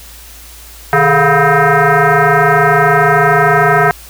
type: tone with frequency modulation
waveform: sine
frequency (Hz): 437.8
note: A4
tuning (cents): -9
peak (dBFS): -6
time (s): 0.93-3.91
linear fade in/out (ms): 0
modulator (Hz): 283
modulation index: 4.9
effects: added 57 Hz sine -36 dBFS peak until 4.09 s + white hiss -36 dBFS RMS until 4.09 s